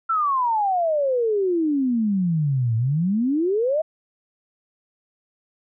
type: exponential two-way sweep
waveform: sine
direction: down then up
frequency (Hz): 1363 to 110 to 651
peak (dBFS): -18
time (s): 0.09-3.82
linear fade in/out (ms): 10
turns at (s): 2.76
effects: none